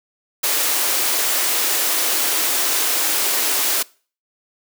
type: high-pass noise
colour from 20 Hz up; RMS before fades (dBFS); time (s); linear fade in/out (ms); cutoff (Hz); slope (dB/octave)
white; -19; 0.43-3.83; 10; 270; 48
effects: noise-tail reverb RT60 0.4 s tail -23 dB re dry